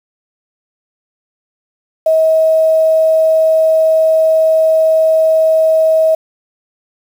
sine tone with quantisation, 639 Hz, D#5, 46 cents sharp, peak -7 dBFS, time 2.06-6.15 s, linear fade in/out 5 ms, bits 6, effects none

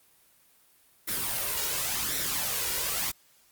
white noise with flanger, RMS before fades -30 dBFS, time 1.07-3.12 s, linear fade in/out 20 ms, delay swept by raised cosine 0.52 to 2.12 ms, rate 0.91 Hz, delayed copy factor +0.55, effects white hiss -62 dBFS RMS until 3.51 s + Opus 32 kbps

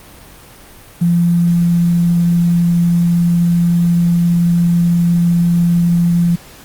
sine tone with quantisation, 171.9 Hz, F3, 27 cents flat, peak -9 dBFS, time 1.01-6.36 s, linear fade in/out 10 ms, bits 6, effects pink hiss -39 dBFS RMS until 6.64 s + Opus 32 kbps

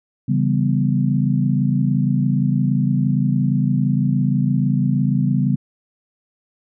sine chord, C# half-diminished seventh, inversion none, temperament equal, 138.59 / 164.81 / 196 / 246.9 Hz, C#3 / E3 / G3 / B3, 0 / 0 / 0 / 0 cents, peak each -18 / -24 / -20 / -22 dBFS, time 0.28-5.56 s, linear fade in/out 10 ms, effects none

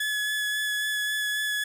30% pulse tone with vibrato, 1705 Hz, G#6, 45 cents sharp, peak -23 dBFS, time 0-1.64 s, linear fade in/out 5 ms, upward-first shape sine, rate 3.7 Hz, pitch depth 13 cents each way, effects none

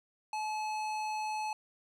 sine tone with hard clipping, 859 Hz, A5, 42 cents flat, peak -35 dBFS, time 0.33-1.53 s, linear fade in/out 2 ms, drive 15 dB, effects none

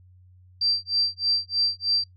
sine tone with tremolo, 4699 Hz, D8, in tune, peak -18 dBFS, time 0.61-2.04 s, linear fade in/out 5 ms, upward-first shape sine, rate 3.2 Hz, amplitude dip 100%, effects noise-tail reverb RT60 0.1 s tail -21 dB re dry + added 91 Hz sine -50 dBFS peak until 2.16 s

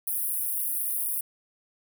pink high-pass noise, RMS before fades -29 dBFS, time 0.07-1.21 s, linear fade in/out 5 ms, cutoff 9600 Hz, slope 96 dB/octave, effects none

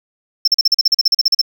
triangle tone bursts, 5350 Hz, E8, 25 cents sharp, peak -7 dBFS, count 15, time 0.45-1.415 s, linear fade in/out 5 ms, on 27 ms, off 40 ms, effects none

